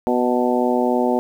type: harmonic tone with a mistuned harmonic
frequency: 123.47 Hz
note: B2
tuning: in tune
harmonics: 2 / 3 / 4 / 5 / 6 / 7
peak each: -20 / -22 / -23 / -24 / -25 / -25 dBFS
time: 0.07-1.19 s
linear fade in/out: 0 ms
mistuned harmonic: 7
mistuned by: +26 cents
effects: 8-bit